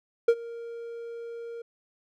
triangle tone with ADSR envelope, 466.2 Hz, A#4, in tune, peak -12 dBFS, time 0.28-1.62 s, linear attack 6 ms, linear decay 58 ms, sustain -22 dB, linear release 6 ms, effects none

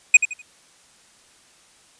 square tone with echo, 2489 Hz, D#7, in tune, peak -6 dBFS, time 0.14-0.17 s, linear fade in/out 5 ms, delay 83 ms, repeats 3, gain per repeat -11 dB, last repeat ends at 0.419 s, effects white hiss -54 dBFS RMS until 1.99 s + resampled to 22050 Hz

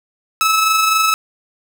sawtooth tone with amplitude modulation, 1300 Hz, E6, 24 cents flat, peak -7 dBFS, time 0.41-1.14 s, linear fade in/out 0 ms, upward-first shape sine, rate 23.9 Hz, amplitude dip 35%, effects none

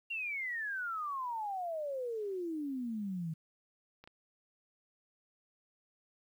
sine exponential sweep, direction down, 2794 to 155.56 Hz, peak -35 dBFS, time 0.1-3.34 s, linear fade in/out 10 ms
clicks, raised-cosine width 0.3 ms, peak -37 dBFS, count 2, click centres 4.04 / 4.075 s
effects 11-bit

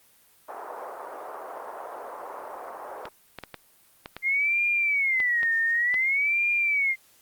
white band-pass noise, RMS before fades -38 dBFS, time 0.48-3.09 s, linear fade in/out 10 ms, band 450 to 1100 Hz, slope 24 dB/octave
clicks, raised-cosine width 0.3 ms, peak -19 dBFS, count 9, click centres 3.055 / 3.387 / 3.437 / 3.543 / 4.059 / 4.166 / 5.202 / 5.431 / 5.942 s
sine tone with vibrato, 2094 Hz, C7, 1 cent sharp, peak -21 dBFS, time 4.22-6.96 s, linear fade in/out 50 ms, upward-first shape sine, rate 0.55 Hz, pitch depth 240 cents each way
effects white hiss -59 dBFS RMS until 7.21 s + Opus 32 kbps

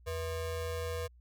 square ring-modulated tone, 284.9 Hz, C#4, 48 cents sharp, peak -32 dBFS, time 0.06-1.08 s, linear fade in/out 20 ms, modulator 201 Hz, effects added 60 Hz sine -56 dBFS peak until 1.2 s

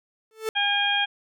45% pulse tone with exponential growth, 440 Hz, A4, in tune, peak -22 dBFS, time 0.31-0.49 s, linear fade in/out 1 ms, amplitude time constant 38 ms
harmonic tone, 811 Hz, G#5, 41 cents flat, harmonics 1 / 2 / 3 / 4, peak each -27 / -26 / -28 / -24 dBFS, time 0.55-1.06 s, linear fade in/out 20 ms
effects none

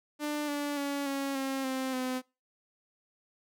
sawtooth tone with pitch steps, 296.9 / 289.6 / 282.5 / 275.6 / 268.8 / 262.2 / 255.8 Hz, D4 / D4 / C#4 / C#4 / C4 / C4 / C4, +19 / -24 / +33 / -10 / +47 / +4 / -39 cents, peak -27 dBFS, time 0.19-2.22 s, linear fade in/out 50 ms, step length 290 ms, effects noise-tail reverb RT60 0.3 s tail -25 dB re dry

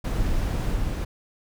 brown noise with level steps, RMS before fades -24 / -26 dBFS, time 0.04-1.05 s, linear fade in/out 10 ms, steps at 0.74 s, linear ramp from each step 2 ms, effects none

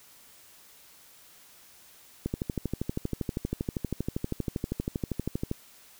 click train, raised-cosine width 3 ms, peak -16 dBFS, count 42, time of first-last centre 2.26-5.514 s, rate 12.6 Hz, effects white hiss -55 dBFS RMS until 5.99 s

